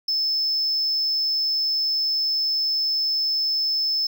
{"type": "tone", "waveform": "triangle", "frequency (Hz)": 5250, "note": "E8", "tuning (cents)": -8, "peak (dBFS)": -19, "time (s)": [0.08, 4.07], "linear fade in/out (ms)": 5, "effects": []}